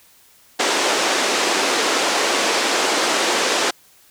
pink band-pass noise, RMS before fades -19 dBFS, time 0.59-3.71 s, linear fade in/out 10 ms, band 320 to 7800 Hz, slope 24 dB/octave, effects white hiss -52 dBFS RMS until 4.1 s

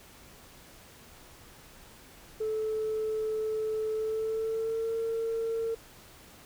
sine tone with pitch glide, 435.4 to 453.9 Hz, A4 to A#4, -18 to -46 cents, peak -27 dBFS, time 2.4-5.75 s, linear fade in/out 10 ms, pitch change +72 cents, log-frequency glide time 3.93-4.94 s, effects tanh soft clip ceiling -25 dBFS + pink hiss -53 dBFS RMS until 6.45 s

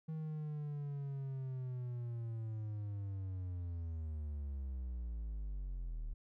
triangle linear sweep, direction down, 159.4 to 36.71 Hz, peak -37 dBFS, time 0.08-6.14 s, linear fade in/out 10 ms, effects none

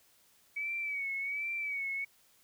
sine tone with vibrato, 2268 Hz, C#7, 39 cents sharp, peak -33 dBFS, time 0.56-2.05 s, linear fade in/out 10 ms, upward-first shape sine, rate 1.3 Hz, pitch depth 65 cents each way, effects white hiss -66 dBFS RMS until 2.43 s

